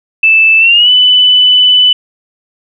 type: tone with pitch glide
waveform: sine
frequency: 2637 to 2994 Hz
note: E7 to F#7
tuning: 0 to +20 cents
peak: -3 dBFS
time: 0.23-1.93 s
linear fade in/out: 5 ms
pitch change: +220 cents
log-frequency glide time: 0.59-0.9 s
effects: none